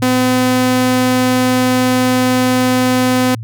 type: tone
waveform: sawtooth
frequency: 253.8 Hz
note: B3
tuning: 47 cents sharp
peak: -7 dBFS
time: 0.02-3.35 s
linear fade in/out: 5 ms
effects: added 112 Hz sine -23 dBFS peak until 3.43 s